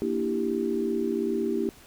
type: chord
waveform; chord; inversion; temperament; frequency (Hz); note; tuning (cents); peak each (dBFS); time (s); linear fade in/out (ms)
sine; E half-diminished seventh; second; equal; 233.1 / 293.7 / 329.6 / 392; Bb3 / D4 / E4 / G4; 0 / 0 / 0 / 0; -30 / -34 / -30 / -28; 0.02-1.69; 0
effects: pink hiss -52 dBFS RMS until 1.86 s